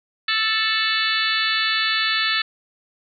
harmonic tone with a mistuned harmonic, 440 Hz, A4, in tune, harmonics 3 / 4 / 5 / 6 / 7 / 8 / 9 / 10, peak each -27 / -23 / -29 / -28 / -30 / -26 / -27 / -28 dBFS, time 0.28-2.42 s, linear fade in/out 5 ms, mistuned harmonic 7, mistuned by -64 cents, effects none

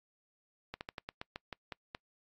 slowing click train, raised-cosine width 0.3 ms, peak -24 dBFS, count 10, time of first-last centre 0.74-1.949 s, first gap 69 ms, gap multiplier 1.16, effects noise-tail reverb RT60 0.1 s tail -25 dB re dry + AAC 64 kbps

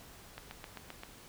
click train, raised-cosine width 0.3 ms, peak -27 dBFS, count 6, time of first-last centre 0.38-1.034 s, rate 7.64 Hz, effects pink hiss -54 dBFS RMS until 1.28 s

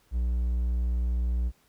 triangle tone, 60 Hz, B1, 49 cents flat, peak -22 dBFS, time 0.11-1.52 s, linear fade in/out 50 ms, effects pink hiss -65 dBFS RMS until 1.68 s

